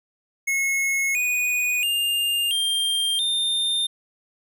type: tone with pitch steps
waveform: square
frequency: 2178 / 2473 / 2808 / 3189 / 3621 Hz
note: C#7 / D#7 / F7 / G7 / A7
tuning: -31 / -11 / +9 / +29 / +49 cents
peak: -21 dBFS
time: 0.47-3.87 s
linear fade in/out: 10 ms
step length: 680 ms
effects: none